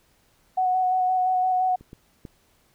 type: tone with vibrato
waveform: sine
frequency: 740 Hz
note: F#5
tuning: in tune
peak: -19 dBFS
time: 0.57-1.76 s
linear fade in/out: 10 ms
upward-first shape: square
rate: 5.8 Hz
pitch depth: 13 cents each way
type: clicks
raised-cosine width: 3 ms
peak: -33 / -28 / -25 dBFS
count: 3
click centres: 1.81 / 1.931 / 2.252 s
effects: pink hiss -63 dBFS RMS until 2.74 s